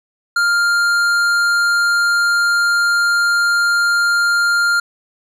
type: tone with tanh clipping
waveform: sine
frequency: 1400 Hz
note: F6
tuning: 4 cents sharp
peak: -14 dBFS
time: 0.36-4.8 s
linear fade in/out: 5 ms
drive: 13 dB
effects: none